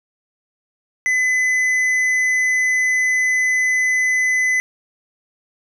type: tone with tanh clipping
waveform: triangle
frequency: 2015 Hz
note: B6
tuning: 34 cents sharp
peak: -16 dBFS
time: 1.06-4.6 s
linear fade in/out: 0 ms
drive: 11 dB
effects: none